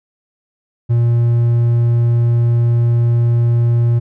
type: tone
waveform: triangle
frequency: 118.2 Hz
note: A#2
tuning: 24 cents sharp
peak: -8 dBFS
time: 0.89-4 s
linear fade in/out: 20 ms
effects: none